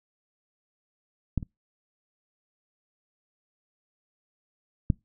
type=clicks; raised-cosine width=5 ms; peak=-12 / -24 / -9 dBFS; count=3; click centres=1.377 / 1.428 / 4.902 s; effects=noise-tail reverb RT60 0.2 s tail -25 dB re dry